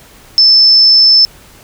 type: tone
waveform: sine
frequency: 5274 Hz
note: E8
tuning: in tune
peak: -3 dBFS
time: 0.38-1.25 s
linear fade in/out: 0 ms
effects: pink hiss -40 dBFS RMS until 1.63 s